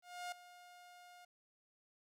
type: tone with ADSR envelope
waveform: sawtooth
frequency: 712 Hz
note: F5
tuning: 33 cents sharp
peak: -37 dBFS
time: 0.02-1.25 s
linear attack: 300 ms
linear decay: 4 ms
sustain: -16 dB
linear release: 5 ms
effects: low-pass 11000 Hz 12 dB/octave + 13-bit